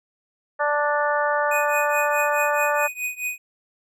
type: harmonic tone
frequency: 293.7 Hz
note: D4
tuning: in tune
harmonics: 2 / 3 / 4 / 5 / 6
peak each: -23 / -25 / -26 / -27 / -28 dBFS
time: 0.59-2.88 s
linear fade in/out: 20 ms
type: tone with tremolo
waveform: square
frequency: 2489 Hz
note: D#7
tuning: in tune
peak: -23 dBFS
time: 1.51-3.38 s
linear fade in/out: 5 ms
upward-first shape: triangle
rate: 4.7 Hz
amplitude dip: 95%
effects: none